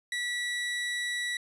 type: tone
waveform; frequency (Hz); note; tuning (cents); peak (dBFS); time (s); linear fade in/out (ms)
30% pulse; 1950; B6; -23; -27; 0.12-1.37; 2
effects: resampled to 22050 Hz